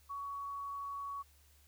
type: tone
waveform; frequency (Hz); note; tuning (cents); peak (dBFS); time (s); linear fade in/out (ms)
sine; 1122; C#6; +21; -39; 0.09-1.23; 20
effects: added 72 Hz sine -64 dBFS peak until 1.67 s + white hiss -68 dBFS RMS until 1.67 s